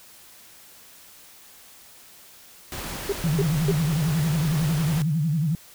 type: noise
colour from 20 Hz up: pink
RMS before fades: -33 dBFS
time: 2.72-5.02 s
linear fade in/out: 0 ms
type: tone bursts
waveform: sine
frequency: 399 Hz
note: G4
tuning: 31 cents sharp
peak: -20 dBFS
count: 3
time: 3.09-3.715 s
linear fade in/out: 5 ms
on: 35 ms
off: 260 ms
type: tone with vibrato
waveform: sine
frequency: 155.56 Hz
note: D#3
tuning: in tune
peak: -20 dBFS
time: 3.24-5.55 s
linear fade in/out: 0 ms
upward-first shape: sine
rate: 11 Hz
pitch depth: 160 cents each way
effects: white hiss -49 dBFS RMS until 5.74 s